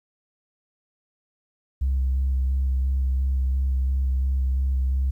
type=tone with vibrato; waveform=sine; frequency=66 Hz; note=C2; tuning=16 cents sharp; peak=-18 dBFS; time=1.81-5.11 s; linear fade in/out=10 ms; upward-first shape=square; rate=2.9 Hz; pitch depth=16 cents each way; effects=tanh soft clip ceiling -17 dBFS + 10-bit